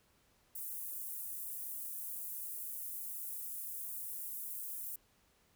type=high-pass noise; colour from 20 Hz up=pink; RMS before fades=-43 dBFS; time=0.55-4.96 s; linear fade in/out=5 ms; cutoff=11000 Hz; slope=24 dB/octave; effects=pink hiss -71 dBFS RMS until 5.55 s